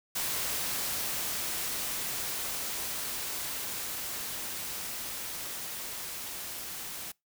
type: noise with level ramp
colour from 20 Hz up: white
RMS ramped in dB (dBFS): -32 to -40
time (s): 0.15-7.12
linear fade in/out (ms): 10
effects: noise-tail reverb RT60 0.2 s tail -25 dB re dry